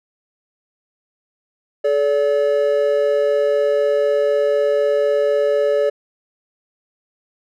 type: tone pair together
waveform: triangle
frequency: 430 / 574 Hz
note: A4 / D5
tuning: -40 / -40 cents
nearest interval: perfect fourth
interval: 500 cents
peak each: -16 / -14 dBFS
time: 1.84-5.9 s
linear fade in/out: 10 ms
effects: none